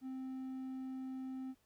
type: tone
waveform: triangle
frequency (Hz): 261.5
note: C4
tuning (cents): -1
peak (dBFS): -39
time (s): 0.01-1.55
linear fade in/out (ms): 50
effects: pink hiss -75 dBFS RMS until 1.65 s